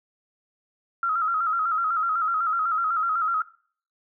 sine tone with vibrato, 1318.5 Hz, E6, in tune, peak -21 dBFS, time 1.03-3.42 s, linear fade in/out 2 ms, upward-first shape square, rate 8 Hz, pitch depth 69 cents each way, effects noise-tail reverb RT60 0.5 s tail -20 dB re dry

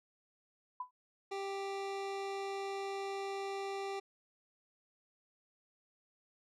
sine tone with exponential decay, 1000 Hz, B5, 21 cents sharp, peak -34 dBFS, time 0.8-0.91 s, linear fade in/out 5 ms, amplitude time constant 23 ms
25% pulse tone, 393.2 Hz, G4, 5 cents sharp, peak -34 dBFS, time 1.31-4 s, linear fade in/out 10 ms
effects low-pass 6000 Hz 12 dB/octave

